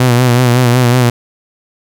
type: tone with vibrato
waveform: sawtooth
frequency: 123.47 Hz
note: B2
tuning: in tune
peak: -3 dBFS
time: 0-1.1 s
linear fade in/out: 5 ms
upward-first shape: sine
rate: 5.4 Hz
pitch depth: 58 cents each way
effects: none